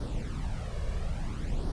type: noise with flanger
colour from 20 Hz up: brown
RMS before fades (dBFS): -32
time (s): 0-1.72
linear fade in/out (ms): 5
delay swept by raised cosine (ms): 0.2 to 1.8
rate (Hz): 0.59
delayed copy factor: +0.65
effects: resampled to 22050 Hz